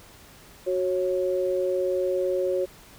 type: tone pair together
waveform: sine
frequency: 369 / 548.1 Hz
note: F#4 / C#5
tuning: -5 / -20 cents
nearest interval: perfect fifth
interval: 685 cents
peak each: -25 dBFS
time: 0.66-2.66 s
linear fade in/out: 20 ms
effects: pink hiss -50 dBFS RMS until 2.98 s